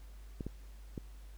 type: clicks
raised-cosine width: 3 ms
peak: -26 dBFS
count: 3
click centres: 0.408 / 0.466 / 0.978 s
effects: added 50 Hz sine -48 dBFS peak until 1.37 s + pink hiss -64 dBFS RMS until 1.37 s